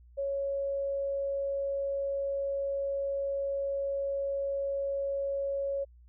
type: tone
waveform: sine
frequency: 554.4 Hz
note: C#5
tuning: in tune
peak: -29 dBFS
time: 0.17-5.85 s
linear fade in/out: 20 ms
effects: added 60 Hz sine -53 dBFS peak until 6.08 s